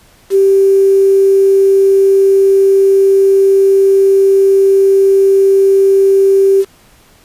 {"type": "tone with quantisation", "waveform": "sine", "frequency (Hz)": 390, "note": "G4", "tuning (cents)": -9, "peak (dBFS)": -5, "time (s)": [0.3, 6.65], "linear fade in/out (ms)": 50, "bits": 5, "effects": ["pink hiss -46 dBFS RMS until 7.24 s", "resampled to 32000 Hz"]}